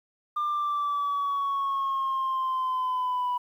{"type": "exponential sweep", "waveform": "sine", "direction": "down", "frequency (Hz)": [1200, 983], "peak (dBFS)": -23, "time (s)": [0.36, 3.38], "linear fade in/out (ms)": 10, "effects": ["tanh soft clip ceiling -23 dBFS", "10-bit"]}